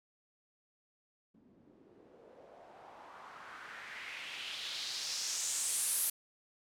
blue noise with low-pass filter sweep, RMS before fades -41 dBFS, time 1.34-6.1 s, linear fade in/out 5 ms, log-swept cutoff 220 to 12000 Hz, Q 2.6, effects none

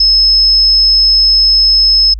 sine tone, 5190 Hz, E8, 28 cents flat, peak -5 dBFS, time 0-2.14 s, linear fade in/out 5 ms, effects added 52 Hz sine -20 dBFS peak until 2.19 s

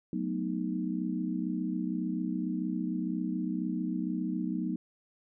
sine chord, B dominant seventh, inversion second, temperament equal, 185 / 220 / 246.9 / 311.1 Hz, F#3 / A3 / B3 / D#4, 0 / 0 / 0 / 0 cents, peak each -34 / -38 / -35 / -35 dBFS, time 0.13-4.76 s, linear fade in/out 2 ms, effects none

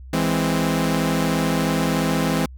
sawtooth chord, E augmented, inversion none, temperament equal, 164.81 / 207.7 / 261.6 Hz, E3 / G#3 / B#3, 0 / 0 / 0 cents, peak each -18 / -21 / -19 dBFS, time 0.13-2.46 s, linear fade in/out 5 ms, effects added 64 Hz sine -36 dBFS peak until 2.57 s

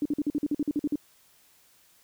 sine tone bursts, 293.7 Hz, D4, in tune, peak -23 dBFS, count 12, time 0.02-0.957 s, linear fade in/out 2 ms, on 35 ms, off 47 ms, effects white hiss -61 dBFS RMS until 2.03 s

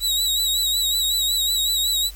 sawtooth tone with vibrato, 3864 Hz, B7, 39 cents flat, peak -16 dBFS, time 0-2.11 s, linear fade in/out 50 ms, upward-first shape sine, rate 5.4 Hz, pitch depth 52 cents each way, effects added 50 Hz sine -37 dBFS peak until 2.15 s + white hiss -47 dBFS RMS until 2.15 s

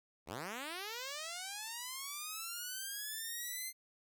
5% pulse linear sweep, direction up, 65.41 to 2093 Hz, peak -30 dBFS, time 0.26-3.73 s, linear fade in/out 50 ms, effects none

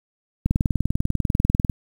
click train, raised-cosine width 5 ms, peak -7 dBFS, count 26, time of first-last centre 0.46-1.698 s, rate 20.2 Hz, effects 7-bit

